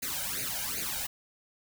white noise with flanger, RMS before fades -34 dBFS, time 0.02-1.07 s, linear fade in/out 10 ms, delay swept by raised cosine 0.45 to 1.35 ms, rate 2.6 Hz, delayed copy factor +0.9, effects none

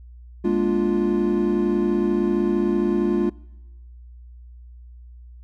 triangle chord, Bb dominant seventh, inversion third, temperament equal with one note detuned, 207.7 / 238.7 / 293.7 / 349.2 Hz, Ab3 / Bb3 / D4 / F4, 0 / +41 / 0 / 0 cents, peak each -21 / -25 / -24 / -19 dBFS, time 0.44-3.3 s, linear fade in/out 10 ms, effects noise-tail reverb RT60 1.0 s tail -24 dB re dry + added 60 Hz sine -40 dBFS peak until 5.43 s

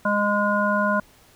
harmonic tone, 205.9 Hz, G#3, 15 cents flat, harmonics 1 / 3 / 5 / 7, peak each -24 / -24 / -24 / -24 dBFS, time 0.05-1 s, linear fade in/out 5 ms, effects pink hiss -54 dBFS RMS until 1.35 s

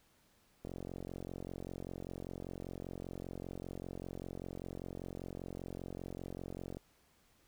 click train, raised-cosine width 2 ms, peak -30 dBFS, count 277, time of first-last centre 0.65-6.77 s, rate 45.1 Hz, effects pink hiss -70 dBFS RMS until 7.47 s

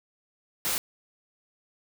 white noise, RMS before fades -28 dBFS, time 0.65-0.78 s, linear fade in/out 0 ms, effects none

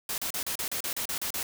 white noise bursts, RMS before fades -32 dBFS, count 11, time 0.09-1.43 s, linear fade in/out 2 ms, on 90 ms, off 35 ms, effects none

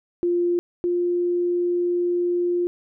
sine tone pair in turn, 349.2 / 351.4 Hz, F4 / F4, 0 / +11 cents, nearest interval unison, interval 11 cents, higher second, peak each -18 / -19 dBFS, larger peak first, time 0.23-0.59 / 0.84-2.67 s, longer second, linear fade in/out 0 ms, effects none

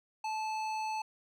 triangle tone with hard clipping, 871 Hz, A5, 18 cents flat, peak -35 dBFS, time 0.24-1.02 s, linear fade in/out 5 ms, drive 17 dB, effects none

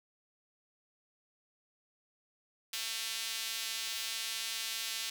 sawtooth tone with high-pass filter, 224.8 Hz, A3, 37 cents sharp, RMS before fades -38 dBFS, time 2.73-5.1 s, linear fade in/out 5 ms, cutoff 3400 Hz, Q 1.2, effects none

